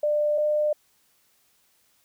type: tone pair in turn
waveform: sine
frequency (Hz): 596 / 601.2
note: D5 / D5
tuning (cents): +25 / +40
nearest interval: unison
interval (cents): 15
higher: second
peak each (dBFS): -20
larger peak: neither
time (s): 0.03-0.38 / 0.38-0.73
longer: neither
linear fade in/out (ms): 5
effects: white hiss -65 dBFS RMS until 2.04 s